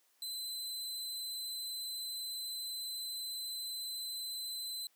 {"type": "tone", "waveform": "sawtooth", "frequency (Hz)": 4043, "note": "B7", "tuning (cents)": 40, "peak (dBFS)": -36, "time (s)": [0.22, 4.87], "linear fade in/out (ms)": 2, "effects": ["white hiss -72 dBFS RMS until 4.95 s", "high-pass 300 Hz 12 dB/octave"]}